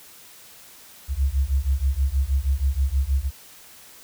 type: beating tone pair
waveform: sine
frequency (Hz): 65 / 71.3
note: C2 / C#2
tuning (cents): -11 / +49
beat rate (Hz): 6.3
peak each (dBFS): -22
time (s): 1.08-3.31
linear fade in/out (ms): 50
effects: white hiss -47 dBFS RMS until 4.03 s